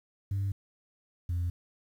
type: tone pair in turn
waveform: sine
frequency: 98.4 / 87.21 Hz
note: G2 / F2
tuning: +7 / -2 cents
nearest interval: major second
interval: 209 cents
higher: first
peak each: -26 dBFS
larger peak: neither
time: 0.31-0.52 / 1.29-1.5 s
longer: neither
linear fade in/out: 5 ms
effects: tanh soft clip ceiling -26 dBFS + 10-bit